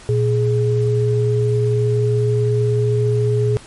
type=tone pair together; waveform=sine; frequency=118 / 418.3 Hz; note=A#2 / G#4; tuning=+22 / +12 cents; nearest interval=octave + minor seventh; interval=2190 cents; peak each=-15 / -18 dBFS; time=0.09-3.57 s; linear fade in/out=0 ms; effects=pink hiss -41 dBFS RMS until 3.66 s + MP3 48 kbps